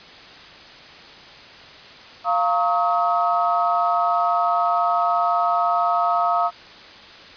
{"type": "tone cluster", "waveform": "sine", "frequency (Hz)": [696, 920, 1110, 1274], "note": ["F5", "A#5", "C#6", "D#6"], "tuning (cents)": [-6, -23, 2, 41], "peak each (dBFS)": [-20, -26, -27, -21], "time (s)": [2.24, 6.51], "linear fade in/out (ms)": 50, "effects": ["white hiss -42 dBFS RMS until 7.36 s", "resampled to 11025 Hz"]}